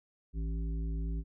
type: harmonic tone with a mistuned harmonic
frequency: 55 Hz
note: A1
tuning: in tune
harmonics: 1 / 3 / 5 / 7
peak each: -32 / -41 / -47 / -53 dBFS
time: 0.33-1.24 s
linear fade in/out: 50 ms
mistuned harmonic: 3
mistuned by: -21 cents
effects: none